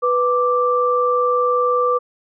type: tone pair together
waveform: sine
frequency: 493.9 / 1174.7 Hz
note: B4 / D6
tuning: 0 / 0 cents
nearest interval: octave + minor third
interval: 1500 cents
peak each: -17 dBFS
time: 0.02-1.99 s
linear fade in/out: 20 ms
effects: none